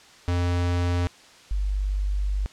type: tone pair in turn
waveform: square / sine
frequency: 88 / 49.27 Hz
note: F2 / G1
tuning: +14 / +10 cents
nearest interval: minor seventh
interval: 1004 cents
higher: first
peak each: -22 / -22 dBFS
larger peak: neither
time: 0.28-1.07 / 1.51-2.46 s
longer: second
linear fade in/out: 0 ms
effects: white hiss -50 dBFS RMS until 2.52 s + low-pass 6000 Hz 12 dB/octave